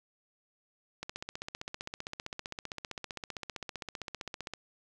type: click train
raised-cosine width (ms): 0.2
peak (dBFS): -21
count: 55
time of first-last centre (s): 1.03-4.536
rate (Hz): 15.4
effects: none